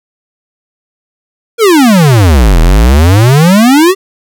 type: exponential two-way sweep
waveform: square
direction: down then up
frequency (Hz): 484.3 to 38.89 to 398.9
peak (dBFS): -3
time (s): 1.58-3.95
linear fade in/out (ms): 50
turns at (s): 2.6
effects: none